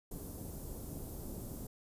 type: band-stop noise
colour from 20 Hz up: pink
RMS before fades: -44 dBFS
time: 0.11-1.67 s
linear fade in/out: 5 ms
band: 440 to 12000 Hz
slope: 12 dB/octave
effects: resampled to 32000 Hz